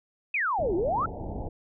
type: exponential two-way sweep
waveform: sine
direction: down then up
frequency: 2623 to 324.1 to 1391 Hz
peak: -24 dBFS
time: 0.34-1.06 s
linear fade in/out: 5 ms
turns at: 0.75 s
type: low-pass noise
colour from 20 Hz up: pink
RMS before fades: -35 dBFS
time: 0.58-1.49 s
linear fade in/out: 10 ms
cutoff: 880 Hz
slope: 96 dB/octave
effects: none